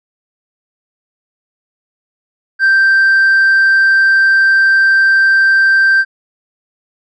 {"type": "tone with tanh clipping", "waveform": "sine", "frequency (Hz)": 1568, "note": "G6", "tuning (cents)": 0, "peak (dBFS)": -7, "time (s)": [2.59, 6.05], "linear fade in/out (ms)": 50, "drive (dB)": 1, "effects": []}